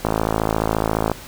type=click train; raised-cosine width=1 ms; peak=-4 dBFS; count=59; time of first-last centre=0.05-1.116 s; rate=54.4 Hz; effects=pink hiss -38 dBFS RMS until 1.27 s